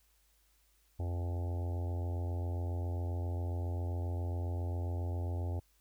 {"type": "harmonic tone with a mistuned harmonic", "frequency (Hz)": 87.4, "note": "F2", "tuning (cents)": 2, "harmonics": [1, 3, 4, 5, 6, 7, 8, 9, 10], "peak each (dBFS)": [-33, -48, -49, -52, -54, -52, -54, -55, -57], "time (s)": [0.99, 5.6], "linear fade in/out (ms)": 10, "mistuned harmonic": 10, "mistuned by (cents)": -27, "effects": ["added 52 Hz sine -70 dBFS peak until 5.8 s", "white hiss -72 dBFS RMS until 5.8 s"]}